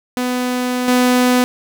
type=tone with level steps; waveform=sawtooth; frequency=249.5 Hz; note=B3; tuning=18 cents sharp; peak=-13 / -7 dBFS; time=0.17-1.44 s; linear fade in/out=0 ms; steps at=0.88 s; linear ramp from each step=2 ms; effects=none